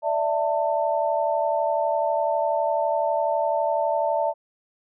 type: chord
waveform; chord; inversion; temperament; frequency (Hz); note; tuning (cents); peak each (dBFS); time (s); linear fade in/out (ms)
sine; D suspended second; none; equal with one note detuned; 587.3 / 659.3 / 893.8; D5 / E5 / A5; 0 / 0 / +27; -25 / -24 / -25; 0.02-4.34; 50
effects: none